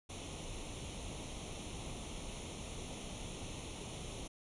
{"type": "noise with comb filter", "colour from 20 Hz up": "pink", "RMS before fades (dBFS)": -45, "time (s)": [0.09, 4.28], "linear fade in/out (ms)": 10, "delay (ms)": 0.31, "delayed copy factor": 0.75, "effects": ["resampled to 24000 Hz"]}